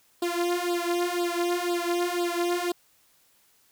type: tone with flanger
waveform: sawtooth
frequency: 349.2 Hz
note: F4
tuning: in tune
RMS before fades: -27 dBFS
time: 0.22-2.72 s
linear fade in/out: 5 ms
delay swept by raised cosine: 0.23 to 3.23 ms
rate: 2 Hz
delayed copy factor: +1
effects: white hiss -63 dBFS RMS until 3.71 s